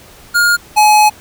square tone pair in turn, 1421 / 846.9 Hz, F6 / G#5, +30 / +34 cents, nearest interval major sixth, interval 896 cents, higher first, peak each -9 / -6 dBFS, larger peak second, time 0.34-0.57 / 0.76-1.1 s, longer second, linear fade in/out 20 ms, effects pink hiss -40 dBFS RMS until 1.2 s

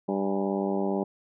harmonic tone with a mistuned harmonic, 98 Hz, G2, in tune, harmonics 2 / 3 / 4 / 5 / 6 / 7 / 8 / 9 / 10, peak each -29 / -33 / -30 / -38 / -34 / -40 / -36 / -43 / -44 dBFS, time 0.08-1.04 s, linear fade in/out 10 ms, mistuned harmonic 8, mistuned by +63 cents, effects none

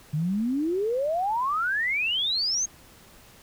sine exponential sweep, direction up, 144.8 to 6550 Hz, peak -23 dBFS, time 0.13-2.66 s, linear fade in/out 10 ms, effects pink hiss -52 dBFS RMS until 3.42 s

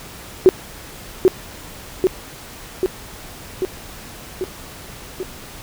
sine tone with echo, 372.8 Hz, F#4, 13 cents sharp, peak -4 dBFS, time 0.46-0.49 s, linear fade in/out 0 ms, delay 790 ms, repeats 6, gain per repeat -3 dB, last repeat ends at 5.23 s, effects pink hiss -37 dBFS RMS until 5.62 s

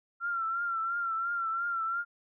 sine tone with vibrato, 1365 Hz, F6, 40 cents flat, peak -29 dBFS, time 0.2-2.05 s, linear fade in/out 50 ms, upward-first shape triangle, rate 2.9 Hz, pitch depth 64 cents each way, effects none

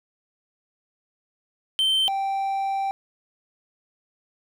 triangle tone pair in turn, 3108 / 782 Hz, G7 / G5, -16 / -4 cents, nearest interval 2 octaves, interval 2388 cents, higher first, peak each -17 / -21 dBFS, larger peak first, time 1.79-2.08 / 2.08-2.91 s, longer second, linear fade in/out 0 ms, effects none

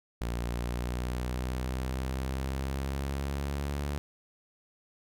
sawtooth linear sweep, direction up, 58.4 to 72 Hz, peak -27 dBFS, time 0.21-3.98 s, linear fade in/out 0 ms, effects none

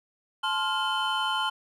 triangle tone cluster, 866 / 1049 / 1404 / 3056 Hz, A5 / C6 / F6 / G7, -28 / +4 / +9 / -45 cents, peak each -29 dBFS, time 0.43-1.5 s, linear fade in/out 10 ms, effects none

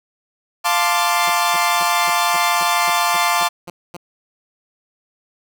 sawtooth chord, D minor seventh, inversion first, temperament equal, 698.5 / 880 / 1046.5 / 1174.7 Hz, F5 / A5 / C6 / D6, 0 / 0 / 0 / 0 cents, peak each -17 dBFS, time 0.64-3.49 s, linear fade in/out 20 ms
10% pulse tone bursts, 174.61 Hz, F3, in tune, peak -22 dBFS, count 11, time 1.27-3.967 s, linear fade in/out 2 ms, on 27 ms, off 240 ms
effects none

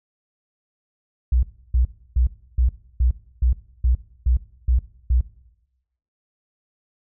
sine tone bursts, 61.3 Hz, B1, 12 cents flat, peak -14 dBFS, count 10, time 1.32-5.21 s, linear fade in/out 5 ms, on 110 ms, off 310 ms, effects noise-tail reverb RT60 0.9 s tail -17 dB re dry

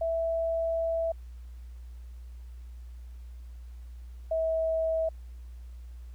sine tone pair in turn, 659.3 / 647.2 Hz, E5 / E5, 0 / -32 cents, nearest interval unison, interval 32 cents, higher first, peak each -26 / -25 dBFS, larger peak second, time 0.01-1.12 / 4.31-5.09 s, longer first, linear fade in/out 5 ms, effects added 60 Hz sine -41 dBFS peak until 6.14 s + pink hiss -66 dBFS RMS until 6.14 s

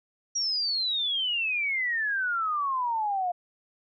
sine exponential sweep, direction down, 5740 to 698.5 Hz, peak -25 dBFS, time 0.35-3.32 s, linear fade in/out 10 ms, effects none

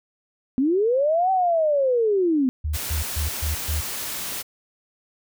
sine linear two-way sweep, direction up then down, 246.9 to 771 to 246.9 Hz, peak -17 dBFS, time 0.58-2.49 s, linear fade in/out 0 ms, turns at 1.31 s
sine tone bursts, 76.2 Hz, D#2, 36 cents flat, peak -22 dBFS, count 5, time 2.64-3.81 s, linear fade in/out 10 ms, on 130 ms, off 130 ms
white noise, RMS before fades -30 dBFS, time 2.73-4.43 s, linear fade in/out 20 ms
effects none

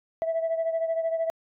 sine beating tone pair, 654 / 667 Hz, E5 / E5, -14 / +20 cents, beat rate 13 Hz, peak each -24 / -30 dBFS, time 0.22-1.3 s, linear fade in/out 0 ms, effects tanh soft clip ceiling -20 dBFS

